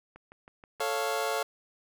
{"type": "click train", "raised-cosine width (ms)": 0.5, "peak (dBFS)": -34, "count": 5, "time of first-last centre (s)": [0.16, 0.798], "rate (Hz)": 6.27}
{"type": "chord", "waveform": "25% pulse", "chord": "A augmented", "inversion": "none", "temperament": "equal", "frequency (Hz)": [440, 554.4, 698.5], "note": ["A4", "C#5", "E#5"], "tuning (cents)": [0, 0, 0], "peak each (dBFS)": -29, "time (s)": [0.8, 1.43], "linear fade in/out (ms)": 5}
{"effects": []}